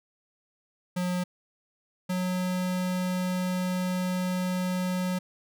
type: tone pair in turn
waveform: square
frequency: 180 / 182.72 Hz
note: F#3 / F#3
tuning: -47 / -21 cents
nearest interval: unison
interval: 26 cents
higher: second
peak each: -27 dBFS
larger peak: neither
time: 0.96-1.24 / 2.09-5.19 s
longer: second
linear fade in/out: 10 ms
effects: none